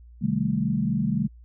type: chord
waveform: sine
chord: A half-diminished seventh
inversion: first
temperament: equal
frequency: 130.81 / 155.56 / 196 / 220 Hz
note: C3 / Eb3 / G3 / A3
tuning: 0 / 0 / 0 / 0 cents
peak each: -30 / -28 / -26 / -26 dBFS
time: 0.21-1.28 s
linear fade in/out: 20 ms
effects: added 59 Hz sine -45 dBFS peak until 1.44 s